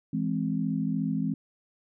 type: chord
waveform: sine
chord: E augmented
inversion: none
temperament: equal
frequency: 164.81 / 207.7 / 261.6 Hz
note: E3 / G#3 / B#3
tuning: 0 / 0 / 0 cents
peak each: -30 dBFS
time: 0.13-1.34 s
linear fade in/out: 5 ms
effects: none